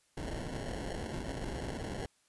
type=noise with sample-and-hold; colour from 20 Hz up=pink; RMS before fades=-39 dBFS; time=0.17-2.06 s; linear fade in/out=2 ms; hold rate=1225 Hz; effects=white hiss -71 dBFS RMS until 2.28 s + resampled to 24000 Hz